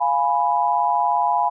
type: chord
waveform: sine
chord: F diminished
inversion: none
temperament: equal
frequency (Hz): 698.5 / 830.6 / 987.8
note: F5 / Ab5 / Cb6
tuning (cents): 0 / 0 / 0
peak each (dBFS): -23 / -20 / -20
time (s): 0-1.5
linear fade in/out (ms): 20
effects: none